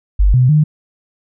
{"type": "tone with pitch steps", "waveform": "sine", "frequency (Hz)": [49.34, 126.7, 152], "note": ["G1", "B2", "D#3"], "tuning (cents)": [12, 45, -40], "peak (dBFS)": -7, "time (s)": [0.19, 0.64], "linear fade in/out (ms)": 10, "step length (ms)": 150, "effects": []}